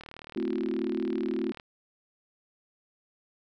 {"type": "click train", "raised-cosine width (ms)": 0.3, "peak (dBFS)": -27, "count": 62, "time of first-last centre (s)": [0.01, 1.599], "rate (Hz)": 38.4}
{"type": "chord", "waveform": "sine", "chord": "F# half-diminished seventh", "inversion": "first", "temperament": "equal with one note detuned", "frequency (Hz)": [220, 261.6, 334.8, 370], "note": ["A3", "C4", "E4", "F#4"], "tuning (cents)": [0, 0, 27, 0], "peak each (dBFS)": [-34, -33, -32, -33], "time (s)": [0.36, 1.52], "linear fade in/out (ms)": 5}
{"effects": []}